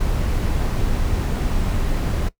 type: noise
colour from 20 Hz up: brown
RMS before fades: -20 dBFS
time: 0-2.29 s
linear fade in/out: 10 ms
effects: noise-tail reverb RT60 0.1 s tail -18 dB re dry